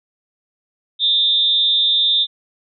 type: tone with amplitude modulation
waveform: sine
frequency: 3600 Hz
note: A7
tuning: 39 cents sharp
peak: -9 dBFS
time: 0.99-2.27 s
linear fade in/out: 50 ms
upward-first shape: sine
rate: 242 Hz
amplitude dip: 80%
effects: none